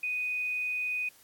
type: tone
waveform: sine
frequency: 2489 Hz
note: D#7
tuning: in tune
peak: -29 dBFS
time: 0.03-1.09 s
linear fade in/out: 5 ms
effects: white hiss -59 dBFS RMS until 1.23 s + AAC 64 kbps